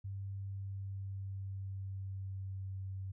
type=tone with pitch glide; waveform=sine; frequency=98 to 95.82 Hz; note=G2 to G2; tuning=0 to -39 cents; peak=-39 dBFS; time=0.04-3.12 s; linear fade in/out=10 ms; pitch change=-39 cents; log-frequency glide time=0.4-2.79 s; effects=none